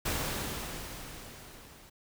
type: noise with level ramp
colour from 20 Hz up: pink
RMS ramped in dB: -31 to -55 dBFS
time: 0.05-1.9 s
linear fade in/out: 10 ms
effects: none